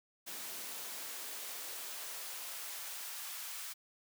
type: noise with high-pass filter sweep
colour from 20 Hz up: white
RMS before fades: -44 dBFS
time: 0.26-3.74 s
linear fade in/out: 20 ms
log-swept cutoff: 200 to 1100 Hz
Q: 0.83
effects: none